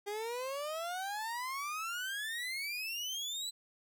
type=exponential sweep; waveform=30% pulse; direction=up; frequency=401.4 to 4046 Hz; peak=-34 dBFS; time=0.06-3.51 s; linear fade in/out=20 ms; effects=none